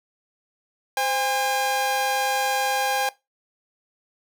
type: tone pair together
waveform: sawtooth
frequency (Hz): 520 / 809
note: C5 / G#5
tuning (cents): -11 / -46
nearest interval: minor sixth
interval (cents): 765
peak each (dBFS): -25 / -18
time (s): 0.97-3.09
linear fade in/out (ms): 2
effects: noise-tail reverb RT60 0.2 s tail -19 dB re dry